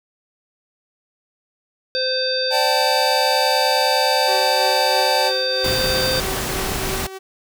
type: harmonic tone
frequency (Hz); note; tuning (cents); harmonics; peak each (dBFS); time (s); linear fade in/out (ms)
518; C5; -17; 1 / 3 / 5 / 7 / 9; -22 / -28 / -34 / -27 / -22; 1.95-6.2; 0
type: chord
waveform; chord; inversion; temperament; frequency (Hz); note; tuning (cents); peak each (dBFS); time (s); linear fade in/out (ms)
square; D suspended fourth; none; equal with one note detuned; 587.3 / 769.6 / 880; D5 / G5 / A5; 0 / -32 / 0; -24 / -23 / -22; 2.5-5.32; 50
type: tone with tremolo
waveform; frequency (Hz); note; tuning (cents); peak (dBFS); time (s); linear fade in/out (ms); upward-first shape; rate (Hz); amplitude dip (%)
sawtooth; 381.8; G4; -46; -22; 4.27-7.19; 20; triangle; 3.1; 65
type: noise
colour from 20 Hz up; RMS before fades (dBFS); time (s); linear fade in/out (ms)
pink; -24; 5.64-7.07; 5
effects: none